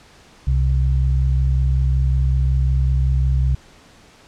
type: tone pair together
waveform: sine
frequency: 65.41 / 130.81 Hz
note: C2 / C3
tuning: 0 / 0 cents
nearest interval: octave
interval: 1200 cents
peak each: -15 / -20 dBFS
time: 0.47-3.55 s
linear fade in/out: 5 ms
effects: pink hiss -48 dBFS RMS until 4.27 s + low-pass 7000 Hz 12 dB/octave